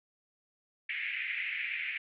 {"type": "band-pass noise", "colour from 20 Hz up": "white", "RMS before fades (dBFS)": -36, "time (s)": [0.89, 1.98], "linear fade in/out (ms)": 5, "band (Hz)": [1900, 2500], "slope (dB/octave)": 48, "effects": []}